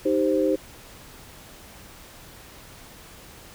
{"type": "chord", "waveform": "sine", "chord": "C minor", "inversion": "first", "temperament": "equal", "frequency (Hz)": [311.1, 392, 523.3], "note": ["Eb4", "G4", "C5"], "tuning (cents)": [0, 0, 0], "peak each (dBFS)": [-23, -24, -23], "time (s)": [0.05, 0.56], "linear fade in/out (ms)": 10, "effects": ["pink hiss -46 dBFS RMS until 3.54 s"]}